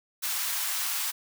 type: high-pass noise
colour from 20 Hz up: white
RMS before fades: -30 dBFS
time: 0.22-1.12 s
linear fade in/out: 20 ms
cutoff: 850 Hz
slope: 24 dB/octave
effects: none